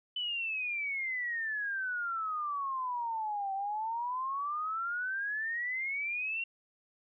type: exponential two-way sweep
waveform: sine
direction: down then up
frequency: 3015 to 770 to 2761 Hz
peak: -32 dBFS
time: 0.16-6.44 s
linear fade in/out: 5 ms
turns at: 3.53 s
effects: none